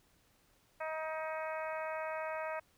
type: harmonic tone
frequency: 315.6 Hz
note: D#4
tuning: 25 cents sharp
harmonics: 2 / 3 / 4 / 5 / 6 / 7 / 8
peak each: -39 / -43 / -45 / -47 / -49 / -50 / -51 dBFS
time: 0.8-2.6 s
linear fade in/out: 10 ms
effects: pink hiss -70 dBFS RMS until 2.77 s